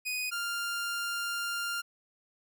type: tone pair in turn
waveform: sawtooth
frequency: 2490 / 1397.5 Hz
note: D#7 / F6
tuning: +1 / +1 cents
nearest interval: minor seventh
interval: 1000 cents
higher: first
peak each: -28 dBFS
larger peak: neither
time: 0.05-0.31 / 0.31-1.82 s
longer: second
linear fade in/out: 20 ms
effects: none